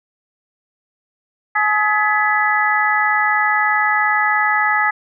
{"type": "harmonic tone with a mistuned harmonic", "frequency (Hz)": 423.1, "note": "G#4", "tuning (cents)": 32, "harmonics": [2, 3, 4, 5], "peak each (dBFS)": [-19, -19, -19, -19], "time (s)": [1.55, 4.91], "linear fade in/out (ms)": 10, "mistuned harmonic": 5, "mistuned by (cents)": -110, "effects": []}